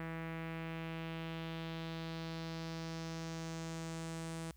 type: tone with low-pass filter sweep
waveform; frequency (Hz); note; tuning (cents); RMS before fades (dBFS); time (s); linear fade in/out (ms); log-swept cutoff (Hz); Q
sawtooth; 163.6; E3; -13; -43; 0-4.51; 2; 2000 to 9200; 2.2
effects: added 60 Hz sine -58 dBFS peak until 4.56 s + white hiss -72 dBFS RMS until 4.56 s